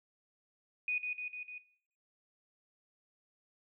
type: tone with echo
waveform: sine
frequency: 2477 Hz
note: D#7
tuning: 8 cents flat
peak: -31 dBFS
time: 0.88-0.98 s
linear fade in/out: 2 ms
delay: 150 ms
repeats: 4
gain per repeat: -3 dB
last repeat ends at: 1.58 s
effects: noise-tail reverb RT60 0.6 s tail -18 dB re dry